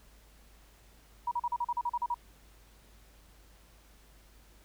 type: tone bursts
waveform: sine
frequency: 960 Hz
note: B5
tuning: 49 cents flat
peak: -28 dBFS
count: 11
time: 1.27-2.144 s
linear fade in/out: 5 ms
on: 44 ms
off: 39 ms
effects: added 51 Hz sine -58 dBFS peak until 4.64 s + pink hiss -62 dBFS RMS until 4.64 s